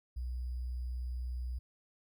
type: tone with sample-and-hold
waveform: sine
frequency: 61.74 Hz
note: B1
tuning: in tune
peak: -35 dBFS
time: 0.16-1.59 s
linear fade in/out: 10 ms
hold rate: 4900 Hz
effects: none